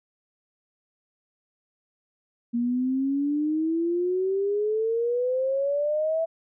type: exponential sweep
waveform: sine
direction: up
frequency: 234.4 to 661 Hz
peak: -22 dBFS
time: 2.53-6.26 s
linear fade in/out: 20 ms
effects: none